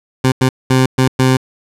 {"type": "tone bursts at uneven times", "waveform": "20% pulse", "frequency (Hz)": 130, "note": "C3", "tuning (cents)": -11, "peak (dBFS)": -4, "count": 5, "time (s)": [[0.24, 0.32], [0.41, 0.49], [0.7, 0.86], [0.98, 1.08], [1.19, 1.37]], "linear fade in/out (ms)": 5, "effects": ["low-pass 11000 Hz 12 dB/octave"]}